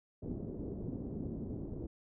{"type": "low-pass noise", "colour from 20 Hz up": "white", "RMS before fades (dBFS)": -41, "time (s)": [0.22, 1.87], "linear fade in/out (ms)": 10, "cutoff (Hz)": 370, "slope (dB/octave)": 24, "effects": []}